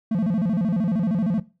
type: tone with vibrato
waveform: triangle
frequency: 196.3 Hz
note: G3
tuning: 3 cents sharp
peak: -17 dBFS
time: 0.11-1.4 s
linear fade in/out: 5 ms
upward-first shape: square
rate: 13 Hz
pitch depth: 220 cents each way
effects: noise-tail reverb RT60 0.3 s tail -18 dB re dry